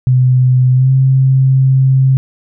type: tone with pitch glide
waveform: sine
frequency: 127.4 to 132.66 Hz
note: C3 to C3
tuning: -46 to +24 cents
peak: -6 dBFS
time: 0.07-2.17 s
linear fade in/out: 0 ms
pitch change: +70 cents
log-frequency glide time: 0.73-0.91 s
effects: none